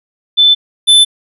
sine / square tone pair in turn, 3520 / 3520 Hz, A7 / A7, 0 / 0 cents, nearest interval unison, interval 0 cents, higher neither, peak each -4 dBFS, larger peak neither, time 0.37-0.55 / 0.87-1.05 s, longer neither, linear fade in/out 20 ms, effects resampled to 32000 Hz

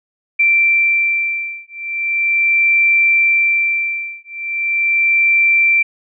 sine beating tone pair, 2349 / 2349.39 Hz, D7 / D7, 0 / 0 cents, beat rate 0.39 Hz, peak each -15 dBFS, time 0.39-5.83 s, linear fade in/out 10 ms, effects none

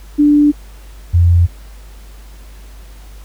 sine tone pair in turn, 293.7 / 86.46 Hz, D4 / F2, 0 / -17 cents, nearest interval octave + major sixth, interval 2117 cents, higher first, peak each -6 dBFS, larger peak neither, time 0.18-0.52 / 1.13-1.47 s, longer neither, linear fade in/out 20 ms, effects added 50 Hz sine -33 dBFS peak until 3.24 s + pink hiss -45 dBFS RMS until 3.24 s

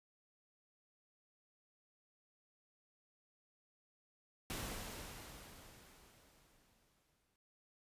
pink noise with exponential decay, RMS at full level -42 dBFS, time 4.5-7.36 s, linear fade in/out 0 ms, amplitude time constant 620 ms, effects resampled to 32000 Hz

